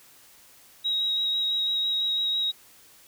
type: tone with vibrato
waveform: sine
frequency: 3813 Hz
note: A#7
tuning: 38 cents sharp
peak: -23 dBFS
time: 0.84-2.52 s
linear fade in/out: 20 ms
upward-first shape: sine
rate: 6 Hz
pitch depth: 12 cents each way
effects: white hiss -54 dBFS RMS until 3.07 s